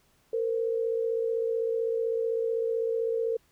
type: tone pair together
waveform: sine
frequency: 455.4 / 511.2 Hz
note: A#4 / C5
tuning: -40 / -40 cents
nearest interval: major second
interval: 200 cents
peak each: -26 / -33 dBFS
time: 0.33-3.37 s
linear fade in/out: 5 ms
effects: pink hiss -66 dBFS RMS until 3.51 s